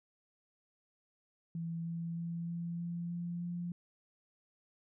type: tone with pitch steps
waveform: sine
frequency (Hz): 166.4 / 167.65 / 168.92 / 170.19 / 171.47 / 172.77 / 174.07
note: E3 / E3 / E3 / F3 / F3 / F3 / F3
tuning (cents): +17 / +30 / +43 / -44 / -31 / -18 / -5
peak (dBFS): -36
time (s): 1.55-3.72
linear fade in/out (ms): 2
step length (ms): 310
effects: none